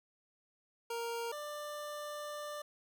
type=tone pair in turn; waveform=25% pulse; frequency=466.2 / 592.7 Hz; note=A#4 / D5; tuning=0 / +16 cents; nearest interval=major third; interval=416 cents; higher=second; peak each=-33 / -37 dBFS; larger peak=first; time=0.9-1.32 / 1.32-2.62 s; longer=second; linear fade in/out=5 ms; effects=none